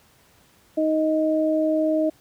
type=tone pair together; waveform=sine; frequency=313.1 / 625.7 Hz; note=D#4 / D#5; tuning=+11 / +10 cents; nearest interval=octave; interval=1199 cents; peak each=-21 dBFS; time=0.77-2.1 s; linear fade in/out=10 ms; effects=pink hiss -57 dBFS RMS until 2.2 s + high-pass 60 Hz 12 dB/octave